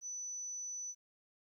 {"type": "tone", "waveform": "sine", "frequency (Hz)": 5980, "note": "F#8", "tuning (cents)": 17, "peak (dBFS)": -40, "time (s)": [0.01, 0.95], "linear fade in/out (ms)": 50, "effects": ["13-bit"]}